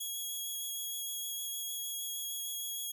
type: tone with vibrato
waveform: 5% pulse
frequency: 3322 Hz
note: G#7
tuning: in tune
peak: -29 dBFS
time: 0-2.92 s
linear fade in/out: 10 ms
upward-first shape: sine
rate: 6.5 Hz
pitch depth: 12 cents each way
effects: none